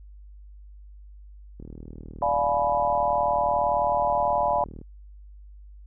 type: click train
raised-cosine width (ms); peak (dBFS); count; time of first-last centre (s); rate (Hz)
3; -28; 127; 1.6-4.814; 39.2
type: chord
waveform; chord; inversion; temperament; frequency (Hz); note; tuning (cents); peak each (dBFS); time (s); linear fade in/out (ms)
sine; D diminished seventh; none; equal with one note detuned; 587.3 / 698.5 / 847.1 / 987.8; D5 / F5 / Ab5 / Cb6; 0 / 0 / +34 / 0; -26; 2.22-4.64; 2
effects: added 50 Hz sine -43 dBFS peak until 5.86 s